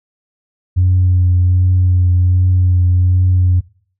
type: tone with vibrato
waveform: sine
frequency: 90.6 Hz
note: F#2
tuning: 36 cents flat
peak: -7 dBFS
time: 0.76-3.61 s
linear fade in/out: 20 ms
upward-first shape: triangle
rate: 1.3 Hz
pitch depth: 23 cents each way
effects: noise-tail reverb RT60 0.5 s tail -21 dB re dry + tanh soft clip ceiling -5 dBFS